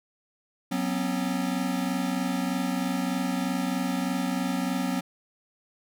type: chord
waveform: square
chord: F# suspended fourth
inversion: none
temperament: equal with one note detuned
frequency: 185 / 246.9 / 270.1 Hz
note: F#3 / B3 / C#4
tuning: 0 / 0 / -45 cents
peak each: -31 dBFS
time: 0.71-5.01 s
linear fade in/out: 10 ms
effects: none